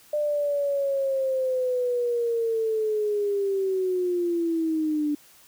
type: linear sweep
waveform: sine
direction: down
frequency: 599 to 292.6 Hz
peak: -22 dBFS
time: 0.13-5.15 s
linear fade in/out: 5 ms
effects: white hiss -54 dBFS RMS until 5.47 s